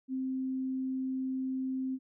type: tone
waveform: sine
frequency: 261.6 Hz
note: C4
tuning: in tune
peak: -31 dBFS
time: 0.08-1.99 s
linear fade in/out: 50 ms
effects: none